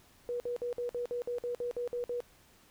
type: tone bursts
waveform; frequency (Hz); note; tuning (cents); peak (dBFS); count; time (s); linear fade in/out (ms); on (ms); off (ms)
sine; 484.2; B4; -34; -32; 12; 0.29-2.204; 0; 110; 54
effects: pink hiss -62 dBFS RMS until 2.7 s